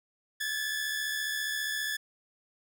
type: tone pair together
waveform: sawtooth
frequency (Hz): 1661.2 / 1736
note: G#6 / A6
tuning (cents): 0 / -24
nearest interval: minor second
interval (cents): 76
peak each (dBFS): -34 / -28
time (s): 0.4-1.97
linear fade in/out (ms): 10
effects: none